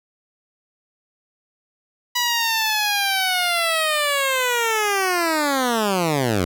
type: linear sweep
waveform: 10% pulse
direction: down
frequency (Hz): 981 to 83.6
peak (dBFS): -10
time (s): 2.15-6.45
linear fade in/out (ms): 10
effects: none